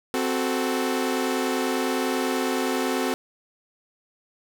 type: chord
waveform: sawtooth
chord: F# diminished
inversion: second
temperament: equal with one note detuned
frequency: 260.4 / 370 / 440 Hz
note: C4 / F#4 / A4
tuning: -8 / 0 / 0 cents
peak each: -22 / -24 / -25 dBFS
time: 0.14-3.14 s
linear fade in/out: 0 ms
effects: none